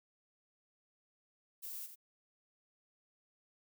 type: noise with echo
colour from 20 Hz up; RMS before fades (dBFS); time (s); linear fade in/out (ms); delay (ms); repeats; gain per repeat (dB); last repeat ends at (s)
violet; -45; 1.62-1.87; 20; 88; 1; -8; 1.958
effects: none